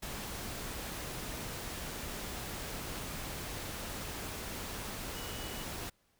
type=tone in noise; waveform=sine; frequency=2941 Hz; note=F#7; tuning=11 cents flat; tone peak=-49 dBFS; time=5.16-5.64 s; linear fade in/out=10 ms; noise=pink; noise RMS=-41 dBFS; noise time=0.02-5.9 s; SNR=-11 dB; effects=pink hiss -73 dBFS RMS until 6.19 s